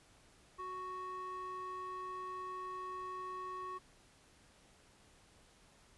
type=tone with band-pass filter; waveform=square; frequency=370 Hz; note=F#4; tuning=in tune; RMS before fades=-44 dBFS; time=0.58-3.79 s; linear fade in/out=20 ms; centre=1000 Hz; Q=4; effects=pink hiss -65 dBFS RMS until 5.97 s + resampled to 24000 Hz